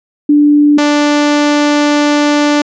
sine / sawtooth tone pair in turn, 293.7 / 293.7 Hz, D4 / D4, 0 / 0 cents, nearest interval unison, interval 0 cents, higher neither, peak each -4 dBFS, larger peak neither, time 0.29-0.78 / 0.78-2.62 s, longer second, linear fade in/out 5 ms, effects resampled to 16000 Hz

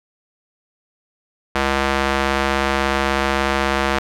square tone with band-pass filter, 68.2 Hz, C#2, 28 cents flat, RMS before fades -19 dBFS, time 1.55-3.99 s, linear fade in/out 5 ms, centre 1500 Hz, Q 0.64, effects none

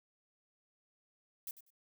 violet noise with echo, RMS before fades -42 dBFS, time 1.47-1.51 s, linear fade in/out 2 ms, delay 97 ms, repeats 2, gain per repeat -14 dB, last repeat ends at 1.704 s, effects none

